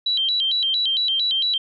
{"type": "tone with vibrato", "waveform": "sine", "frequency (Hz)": 3520, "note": "A7", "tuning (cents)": 0, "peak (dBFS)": -18, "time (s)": [0.06, 1.58], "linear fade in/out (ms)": 5, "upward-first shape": "square", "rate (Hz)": 4.4, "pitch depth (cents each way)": 190, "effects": []}